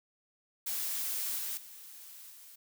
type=noise with level steps; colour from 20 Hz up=blue; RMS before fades=-35 / -37 / -50 / -53 dBFS; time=0.66-2.56 s; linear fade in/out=10 ms; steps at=1.38 / 1.57 / 2.3 s; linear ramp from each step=5 ms; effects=none